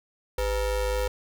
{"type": "ring-modulated tone", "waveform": "square", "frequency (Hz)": 224.6, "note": "A3", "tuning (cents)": 36, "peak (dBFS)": -22, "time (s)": [0.38, 1.08], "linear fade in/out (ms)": 5, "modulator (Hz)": 277, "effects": []}